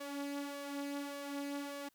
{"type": "tone with flanger", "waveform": "sawtooth", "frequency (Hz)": 283.4, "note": "C#4", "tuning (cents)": 38, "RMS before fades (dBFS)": -42, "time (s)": [0, 1.89], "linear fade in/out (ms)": 10, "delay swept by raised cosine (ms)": [1.7, 4], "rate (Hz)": 1.7, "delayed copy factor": 0.5, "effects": ["white hiss -75 dBFS RMS until 1.94 s"]}